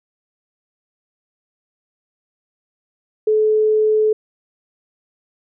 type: tone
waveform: sine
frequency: 431 Hz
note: A4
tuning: 36 cents flat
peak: -12 dBFS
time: 3.27-4.13 s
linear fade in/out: 5 ms
effects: none